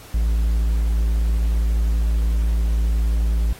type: tone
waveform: triangle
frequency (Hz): 55.6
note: A1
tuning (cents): +19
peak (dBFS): -14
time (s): 0.14-3.53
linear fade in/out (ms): 5
effects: pink hiss -43 dBFS RMS until 3.59 s + AAC 48 kbps